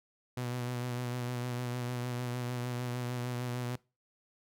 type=tone with vibrato; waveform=sawtooth; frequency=123.1 Hz; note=B2; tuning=5 cents flat; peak=-30 dBFS; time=0.37-3.76 s; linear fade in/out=5 ms; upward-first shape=sine; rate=6.6 Hz; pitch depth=29 cents each way; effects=noise-tail reverb RT60 0.3 s tail -23 dB re dry